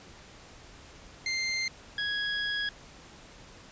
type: tone pair in turn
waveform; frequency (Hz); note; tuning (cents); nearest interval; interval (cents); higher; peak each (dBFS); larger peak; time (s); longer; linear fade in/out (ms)
25% pulse; 2093 / 1661.2; C7 / G#6; 0 / 0; major third; 400; first; -25; neither; 1.26-1.68 / 1.98-2.69; second; 2
effects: pink hiss -51 dBFS RMS until 3.71 s + resampled to 16000 Hz